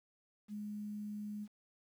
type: tone with quantisation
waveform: sine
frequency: 208.8 Hz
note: G#3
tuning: 10 cents sharp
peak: -40 dBFS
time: 0.48-1.48 s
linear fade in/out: 50 ms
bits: 11
effects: none